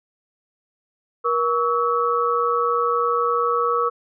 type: tone cluster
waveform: sine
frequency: 476.9 / 1128 / 1300 Hz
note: A#4 / C#6 / E6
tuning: +39 / +30 / -24 cents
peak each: -22 dBFS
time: 1.24-3.9 s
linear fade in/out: 20 ms
effects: none